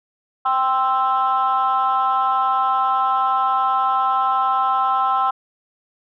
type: chord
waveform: sine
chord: C major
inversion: second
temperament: equal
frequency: 784 / 1046.5 / 1318.5 Hz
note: G5 / C6 / E6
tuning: 0 / 0 / 0 cents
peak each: -19 dBFS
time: 0.45-5.31 s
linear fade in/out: 10 ms
effects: tanh soft clip ceiling -10 dBFS

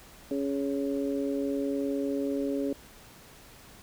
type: harmonic tone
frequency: 139.2 Hz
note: C#3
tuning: 8 cents sharp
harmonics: 2 / 3 / 4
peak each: -29 / -33 / -35 dBFS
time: 0.31-2.73 s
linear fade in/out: 2 ms
effects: pink hiss -52 dBFS RMS until 3.82 s

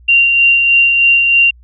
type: tone with tremolo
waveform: sine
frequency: 2768 Hz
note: F7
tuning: 16 cents flat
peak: -5 dBFS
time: 0.08-1.51 s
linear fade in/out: 10 ms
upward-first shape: sine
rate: 3.2 Hz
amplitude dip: 35%
effects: added 60 Hz sine -39 dBFS peak until 1.63 s

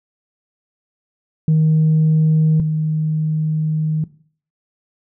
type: tone pair in turn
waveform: sine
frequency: 156.9 / 155.82 Hz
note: D#3 / D#3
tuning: +15 / +3 cents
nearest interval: unison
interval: 12 cents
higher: first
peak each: -9 / -15 dBFS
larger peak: first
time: 1.48-2.6 / 2.6-4.04 s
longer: second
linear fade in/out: 2 ms
effects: noise-tail reverb RT60 0.5 s tail -18 dB re dry + tanh soft clip ceiling -8 dBFS

